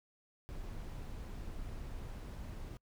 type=noise; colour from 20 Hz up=brown; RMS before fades=-44 dBFS; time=0.49-2.77 s; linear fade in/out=0 ms; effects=noise-tail reverb RT60 0.1 s tail -26 dB re dry